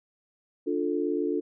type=chord; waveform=sine; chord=D minor; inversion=none; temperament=just; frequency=293.7 / 352.4 / 440.5 Hz; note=D4 / F4 / A4; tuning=0 / +16 / +2 cents; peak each=-29 / -29 / -30 dBFS; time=0.66-1.41 s; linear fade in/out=20 ms; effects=none